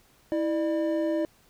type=tone pair together; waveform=triangle; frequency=326.4 / 599 Hz; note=E4 / D5; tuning=-17 / +34 cents; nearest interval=major seventh; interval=1051 cents; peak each=-24 / -26 dBFS; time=0.32-1.25 s; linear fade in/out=0 ms; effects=pink hiss -61 dBFS RMS until 1.49 s